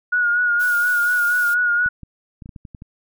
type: tone with vibrato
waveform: sine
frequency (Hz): 1443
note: F#6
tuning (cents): -44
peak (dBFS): -15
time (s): 0.12-1.89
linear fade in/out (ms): 10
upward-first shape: sine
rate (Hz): 4.2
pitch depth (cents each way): 35
type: noise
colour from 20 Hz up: blue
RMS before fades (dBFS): -34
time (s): 0.59-1.55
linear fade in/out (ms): 20
type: clicks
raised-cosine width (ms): 5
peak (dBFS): -24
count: 9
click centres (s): 1.861 / 2.033 / 2.422 / 2.459 / 2.492 / 2.562 / 2.652 / 2.748 / 2.821
effects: none